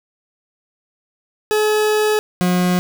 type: tone pair in turn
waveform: 40% pulse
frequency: 426.2 / 180.02 Hz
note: G#4 / F#3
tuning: +45 / -47 cents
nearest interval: octave + minor third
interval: 1492 cents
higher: first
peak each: -13 / -13 dBFS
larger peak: neither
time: 1.51-2.19 / 2.41-2.79 s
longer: first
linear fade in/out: 0 ms
effects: 7-bit